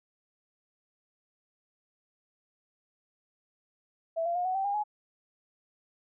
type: tone with pitch steps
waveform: sine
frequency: 659.3 / 686.5 / 714.8 / 744.3 / 775 / 807 / 840.3 Hz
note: E5 / F5 / F5 / F#5 / G5 / G#5 / G#5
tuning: 0 / -30 / +40 / +10 / -20 / -50 / +20 cents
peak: -27 dBFS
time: 4.16-4.839 s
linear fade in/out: 20 ms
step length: 97 ms
effects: none